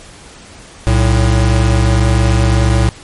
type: tone pair together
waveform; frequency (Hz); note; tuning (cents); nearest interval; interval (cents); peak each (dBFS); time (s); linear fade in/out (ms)
square; 62.75 / 111.8; B1 / A2; +28 / +28; minor seventh; 1000; -12; 0.87-2.89; 0
effects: pink hiss -37 dBFS RMS until 3.03 s + MP3 48 kbps